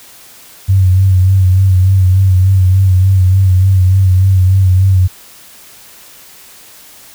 sine tone with vibrato, 94 Hz, F#2, 28 cents sharp, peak -5 dBFS, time 0.68-5.08 s, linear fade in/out 20 ms, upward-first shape sine, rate 3.4 Hz, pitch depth 47 cents each way, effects white hiss -38 dBFS RMS until 7.14 s

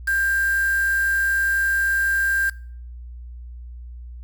sine tone with quantisation, 1589 Hz, G6, 23 cents sharp, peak -18 dBFS, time 0.07-2.5 s, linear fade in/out 10 ms, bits 5, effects noise-tail reverb RT60 0.5 s tail -22 dB re dry + added 60 Hz sine -34 dBFS peak until 4.23 s

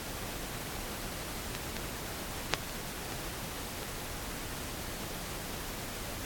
clicks, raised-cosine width 0.2 ms, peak -17 / -17 / -6 / -25 / -23 / -23 dBFS, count 6, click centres 1.551 / 1.767 / 2.537 / 2.696 / 3.122 / 3.831 s, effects pink hiss -40 dBFS RMS until 6.25 s + AAC 64 kbps

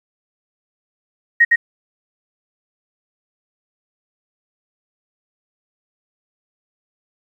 sine tone with echo, 1877 Hz, A#6, 11 cents sharp, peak -7 dBFS, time 1.4-1.45 s, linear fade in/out 10 ms, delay 110 ms, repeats 1, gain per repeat -2 dB, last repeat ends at 1.56 s, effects 8-bit

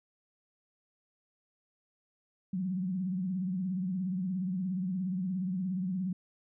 sine tone with vibrato, 185 Hz, F#3, in tune, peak -30 dBFS, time 2.53-6.13 s, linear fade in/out 5 ms, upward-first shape triangle, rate 17 Hz, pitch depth 120 cents each way, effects none

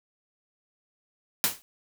white noise with exponential decay, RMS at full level -20 dBFS, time 1.44-1.62 s, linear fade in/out 0 ms, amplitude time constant 38 ms, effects none

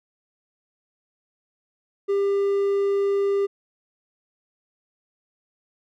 triangle tone, 398.5 Hz, G4, 28 cents sharp, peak -17 dBFS, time 2.08-3.47 s, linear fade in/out 20 ms, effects none

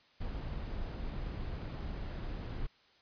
brown noise, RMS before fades -39 dBFS, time 0.2-2.67 s, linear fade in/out 10 ms, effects white hiss -65 dBFS RMS until 3.01 s + resampled to 11025 Hz

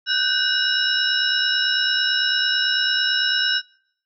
sine tone cluster, 1495 / 1564 / 2880 / 3893 / 5330 Hz, F#6 / G6 / F#7 / B7 / E8, +17 / -4 / -47 / -26 / +18 cents, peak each -24 dBFS, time 0.06-3.62 s, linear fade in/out 50 ms, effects noise-tail reverb RT60 0.7 s tail -26 dB re dry

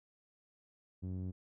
sawtooth tone with low-pass filter, 92.5 Hz, F#2, in tune, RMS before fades -40 dBFS, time 1.02-1.32 s, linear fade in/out 20 ms, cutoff 250 Hz, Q 1.1, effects none

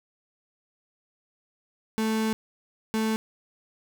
35% pulse tone bursts at uneven times, 220 Hz, A3, in tune, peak -22 dBFS, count 2, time 1.98-2.33 / 2.94-3.16 s, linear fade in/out 0 ms, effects none

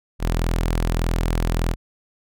sawtooth tone, 41.68 Hz, E1, 20 cents sharp, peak -15 dBFS, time 0.19-1.76 s, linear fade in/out 50 ms, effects none

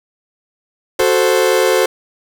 40% pulse chord, F# diminished, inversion none, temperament equal, 370 / 440 / 523.3 Hz, F#4 / A4 / C5, 0 / 0 / 0 cents, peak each -15 / -15 / -14 dBFS, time 0.99-1.86 s, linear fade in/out 5 ms
pink noise with exponential decay, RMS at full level -29 dBFS, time 1-1.13 s, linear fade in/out 1 ms, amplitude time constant 28 ms
effects none

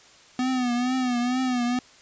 square tone with vibrato, 249.6 Hz, B3, 19 cents sharp, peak -23 dBFS, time 0.39-1.79 s, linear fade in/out 2 ms, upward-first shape triangle, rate 2.2 Hz, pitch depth 80 cents each way, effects white hiss -52 dBFS RMS until 2.01 s + resampled to 16000 Hz

